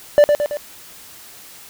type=tone with echo; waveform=triangle; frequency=587.3 Hz; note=D5; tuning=in tune; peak=-4 dBFS; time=0.18-0.24 s; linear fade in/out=0 ms; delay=110 ms; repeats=3; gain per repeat=-5 dB; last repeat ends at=0.57 s; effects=white hiss -41 dBFS RMS until 1.69 s